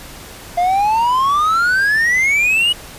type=exponential sweep; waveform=triangle; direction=up; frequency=689 to 2949 Hz; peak=-10 dBFS; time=0.57-2.73 s; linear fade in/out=10 ms; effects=pink hiss -35 dBFS RMS until 2.98 s + resampled to 32000 Hz